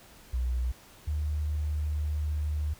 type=tone pair in turn; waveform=sine; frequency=61.74 / 75.37 Hz; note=B1 / D2; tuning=0 / +45 cents; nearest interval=minor third; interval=345 cents; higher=second; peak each=-26 / -27 dBFS; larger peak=first; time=0.33-0.72 / 1.07-2.74 s; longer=second; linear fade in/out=10 ms; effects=pink hiss -54 dBFS RMS until 2.79 s